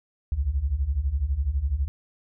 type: beating tone pair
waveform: sine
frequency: 61.74 / 73.74 Hz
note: B1 / D2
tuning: 0 / +8 cents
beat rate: 12 Hz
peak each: -27 / -24 dBFS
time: 0.32-1.88 s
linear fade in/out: 0 ms
effects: none